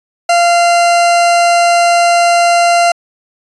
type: tone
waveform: 40% pulse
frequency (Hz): 691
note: F5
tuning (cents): -19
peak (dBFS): -6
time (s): 0.29-2.92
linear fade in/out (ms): 5
effects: resampled to 22050 Hz